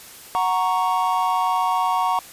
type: chord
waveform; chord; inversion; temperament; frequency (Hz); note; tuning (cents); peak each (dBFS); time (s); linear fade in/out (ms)
triangle; F# major; none; equal; 740 / 932.3 / 1108.7; F#5 / A#5 / C#6; 0 / 0 / 0; -21 / -20 / -21; 0.35-2.19; 0
effects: white hiss -42 dBFS RMS until 2.32 s + resampled to 32000 Hz